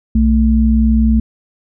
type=tone pair together; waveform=sine; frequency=62.3 / 222 Hz; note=B1 / A3; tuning=+16 / +16 cents; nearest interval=octave + minor seventh; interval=2200 cents; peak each=-11 dBFS; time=0.15-1.2 s; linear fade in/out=5 ms; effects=none